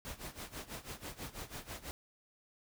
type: noise with tremolo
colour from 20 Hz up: pink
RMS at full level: -43 dBFS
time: 0.05-1.91 s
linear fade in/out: 0 ms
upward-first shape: sine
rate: 6.1 Hz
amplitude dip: 85%
effects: none